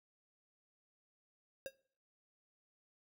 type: tone with exponential decay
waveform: square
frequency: 540 Hz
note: C#5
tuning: 45 cents flat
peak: -37 dBFS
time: 1.66-1.74 s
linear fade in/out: 0 ms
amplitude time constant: 16 ms
effects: noise-tail reverb RT60 0.5 s tail -21 dB re dry